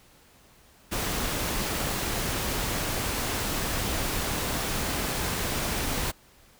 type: noise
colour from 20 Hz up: pink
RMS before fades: -29 dBFS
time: 0.91-6.12 s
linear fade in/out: 20 ms
effects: pink hiss -57 dBFS RMS until 6.59 s